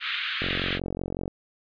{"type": "band-pass noise", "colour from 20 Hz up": "white", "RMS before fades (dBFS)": -30, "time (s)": [0, 0.8], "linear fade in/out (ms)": 50, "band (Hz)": [1300, 3700], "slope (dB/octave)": 48}
{"type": "click train", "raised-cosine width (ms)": 2, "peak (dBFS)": -17, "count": 40, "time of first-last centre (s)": [0.42, 1.279], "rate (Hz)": 45.4}
{"effects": ["resampled to 11025 Hz"]}